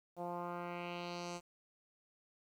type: tone with low-pass filter sweep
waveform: 10% pulse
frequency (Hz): 174.61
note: F3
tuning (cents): 0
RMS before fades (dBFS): -43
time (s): 0.16-1.41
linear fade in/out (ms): 50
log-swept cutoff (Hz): 680 to 7600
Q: 2.1
effects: 11-bit